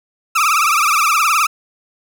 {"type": "tone with vibrato", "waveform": "30% pulse", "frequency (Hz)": 1245, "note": "D#6", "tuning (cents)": 1, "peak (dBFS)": -9, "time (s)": [0.35, 1.47], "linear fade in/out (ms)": 10, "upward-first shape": "triangle", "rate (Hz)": 19, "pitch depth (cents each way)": 170, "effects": []}